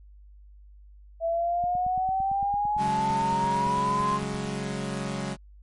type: exponential sweep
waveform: sine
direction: up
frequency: 659.3 to 1053 Hz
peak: -23 dBFS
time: 1.2-4.2 s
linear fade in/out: 50 ms
type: click train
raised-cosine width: 5 ms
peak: -28 dBFS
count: 26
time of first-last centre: 1.64-4.455 s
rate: 8.88 Hz
type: chord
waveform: sawtooth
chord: C# suspended fourth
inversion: none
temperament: equal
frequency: 138.59 / 185 / 207.7 Hz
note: C#3 / F#3 / G#3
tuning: 0 / 0 / 0 cents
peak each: -30 / -30 / -29 dBFS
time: 2.77-5.37 s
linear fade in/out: 50 ms
effects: added 50 Hz sine -47 dBFS peak until 5.62 s + MP3 48 kbps